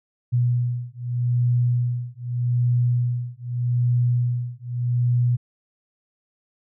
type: beating tone pair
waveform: sine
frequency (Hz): 121.5 / 122.32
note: B2 / B2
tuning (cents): -28 / -16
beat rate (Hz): 0.82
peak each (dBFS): -22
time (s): 0.32-5.37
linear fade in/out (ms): 20
effects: none